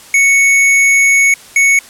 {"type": "tone pair in turn", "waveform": "square", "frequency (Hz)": [2217, 2217], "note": ["C#7", "C#7"], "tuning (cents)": [0, 0], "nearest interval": "unison", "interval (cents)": 0, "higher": "neither", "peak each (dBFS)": -7, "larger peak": "neither", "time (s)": [[0.14, 1.34], [1.56, 1.79]], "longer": "first", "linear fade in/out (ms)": 2, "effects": ["white hiss -37 dBFS RMS until 1.89 s", "low-pass 11000 Hz 12 dB/octave"]}